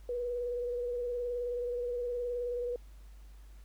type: tone with vibrato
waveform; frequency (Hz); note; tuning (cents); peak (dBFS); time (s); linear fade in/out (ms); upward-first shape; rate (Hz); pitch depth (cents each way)
sine; 486.2; B4; -27; -32; 0.09-2.76; 2; sine; 19; 29
effects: added 50 Hz sine -49 dBFS peak until 3.64 s + pink hiss -66 dBFS RMS until 3.64 s